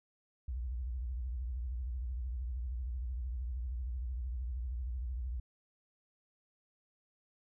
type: tone with vibrato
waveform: sine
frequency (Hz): 61.74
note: B1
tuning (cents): 0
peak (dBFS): -35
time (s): 0.48-5.4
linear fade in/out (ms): 5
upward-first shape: triangle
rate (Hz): 13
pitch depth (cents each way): 220
effects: none